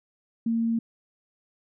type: tone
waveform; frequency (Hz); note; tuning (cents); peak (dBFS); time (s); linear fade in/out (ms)
sine; 229; A#3; -31; -22; 0.46-0.79; 5
effects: none